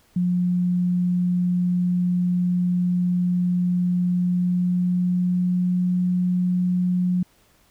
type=tone with pitch glide; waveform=sine; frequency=178.5 to 180.16 Hz; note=F3 to F#3; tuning=+38 to -46 cents; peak=-18 dBFS; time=0.16-7.23 s; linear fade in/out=5 ms; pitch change=+16 cents; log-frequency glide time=4.07-5.86 s; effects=pink hiss -59 dBFS RMS until 7.7 s